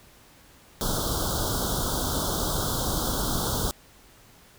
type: band-stop noise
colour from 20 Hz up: pink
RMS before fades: -27 dBFS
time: 0.81-3.71 s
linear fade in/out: 0 ms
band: 1500 to 3200 Hz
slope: 96 dB/octave
effects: pink hiss -54 dBFS RMS until 4.58 s